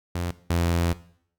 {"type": "tone pair in turn", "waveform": "sawtooth", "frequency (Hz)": [87.31, 85.32], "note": ["F2", "F2"], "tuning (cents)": [0, -40], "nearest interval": "unison", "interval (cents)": 40, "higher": "first", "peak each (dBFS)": [-22, -17], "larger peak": "second", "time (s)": [[0.15, 0.31], [0.5, 0.93]], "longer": "second", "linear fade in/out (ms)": 5, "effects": ["noise-tail reverb RT60 0.6 s tail -17 dB re dry"]}